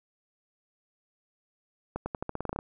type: accelerating click train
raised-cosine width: 1 ms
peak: -18 dBFS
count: 12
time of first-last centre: 1.96-2.589 s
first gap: 100 ms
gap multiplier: 0.88
effects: none